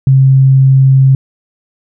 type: tone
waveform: sine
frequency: 133.8 Hz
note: C3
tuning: 39 cents sharp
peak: -3 dBFS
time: 0.07-1.15 s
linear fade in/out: 2 ms
effects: none